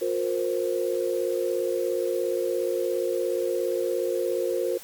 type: chord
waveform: sine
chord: F suspended fourth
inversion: none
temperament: equal with one note detuned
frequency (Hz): 358.2 / 466.2 / 523.3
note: F4 / Bb4 / C5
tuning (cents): +44 / 0 / 0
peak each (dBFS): -28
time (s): 0.01-4.78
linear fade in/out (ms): 10
effects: white hiss -45 dBFS RMS until 4.83 s + Opus 48 kbps